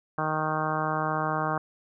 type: harmonic tone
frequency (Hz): 155.56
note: D#3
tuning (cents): 0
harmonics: 1 / 2 / 3 / 4 / 5 / 6 / 7 / 8 / 9 / 10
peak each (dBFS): -33 / -36 / -37 / -34 / -32 / -36 / -32 / -34 / -37 / -38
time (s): 0.18-1.58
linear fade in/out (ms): 2
effects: none